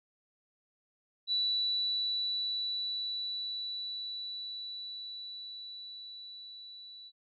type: tone with level ramp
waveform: sine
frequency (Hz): 3951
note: B7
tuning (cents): 0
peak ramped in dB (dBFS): -27 to -47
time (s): 1.27-7.12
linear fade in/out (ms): 50
effects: none